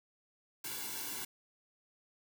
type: noise with comb filter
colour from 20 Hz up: white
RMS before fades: -41 dBFS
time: 0.64-1.25 s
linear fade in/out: 5 ms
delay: 1.6 ms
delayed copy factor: -0.8
effects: none